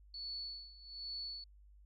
sine tone with tremolo, 4435 Hz, C#8, in tune, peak -40 dBFS, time 0.14-1.44 s, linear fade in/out 2 ms, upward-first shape sine, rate 1.2 Hz, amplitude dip 85%, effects added 50 Hz sine -58 dBFS peak until 1.85 s

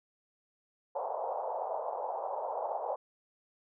white band-pass noise, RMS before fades -36 dBFS, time 0.95-2.96 s, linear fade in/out 5 ms, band 500 to 920 Hz, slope 48 dB/octave, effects none

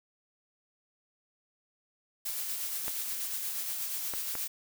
blue noise with tremolo, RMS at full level -34 dBFS, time 2.25-4.48 s, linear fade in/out 10 ms, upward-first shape sine, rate 8.4 Hz, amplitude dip 30%
clicks, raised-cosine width 0.5 ms, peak -23 dBFS, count 3, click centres 2.881 / 4.137 / 4.353 s
effects none

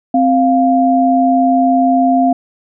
sine tone pair together, 261.6 / 698.5 Hz, C4 / F5, 0 / 0 cents, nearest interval octave + perfect fourth, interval 1700 cents, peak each -11 dBFS, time 0.14-2.33 s, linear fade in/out 5 ms, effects none

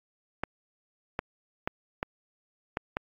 clicks, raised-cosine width 0.5 ms, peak -14 dBFS, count 6, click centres 0.436 / 1.191 / 1.675 / 2.029 / 2.771 / 2.969 s, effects AAC 64 kbps

